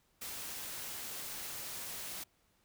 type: noise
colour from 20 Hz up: white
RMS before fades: -43 dBFS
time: 0.21-2.24 s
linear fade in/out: 10 ms
effects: pink hiss -73 dBFS RMS until 2.64 s